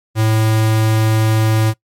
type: tone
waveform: square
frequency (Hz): 110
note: A2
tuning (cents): 0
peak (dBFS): -12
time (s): 0.15-1.74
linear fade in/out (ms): 50
effects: noise-tail reverb RT60 0.1 s tail -21 dB re dry + MP3 64 kbps